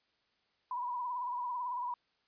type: tone with vibrato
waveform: sine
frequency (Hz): 983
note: B5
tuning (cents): -8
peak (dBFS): -34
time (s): 0.71-1.94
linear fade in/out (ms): 2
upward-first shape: triangle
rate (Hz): 18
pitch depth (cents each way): 71
effects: white hiss -75 dBFS RMS until 2.27 s + resampled to 11025 Hz